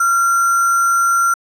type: tone with sample-and-hold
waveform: sine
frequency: 1376 Hz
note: F6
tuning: 26 cents flat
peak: -11 dBFS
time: 0-1.34 s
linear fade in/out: 5 ms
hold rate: 7350 Hz
effects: low-pass 12000 Hz 12 dB/octave